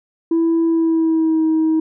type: tone with pitch glide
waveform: sine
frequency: 330.5 to 317.8 Hz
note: E4 to D#4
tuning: +5 to +37 cents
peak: -11 dBFS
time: 0.31-1.8 s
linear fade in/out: 5 ms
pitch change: -68 cents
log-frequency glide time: 0.66-1.44 s
effects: tanh soft clip ceiling -11 dBFS